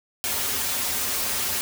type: noise with comb filter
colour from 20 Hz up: white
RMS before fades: -26 dBFS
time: 0.24-1.61 s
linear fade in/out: 0 ms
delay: 6.1 ms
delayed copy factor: -0.95
effects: none